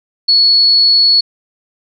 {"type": "tone", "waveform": "sine", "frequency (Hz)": 4389, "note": "C#8", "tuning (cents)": -18, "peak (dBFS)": -6, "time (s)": [0.28, 1.21], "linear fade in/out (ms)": 10, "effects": []}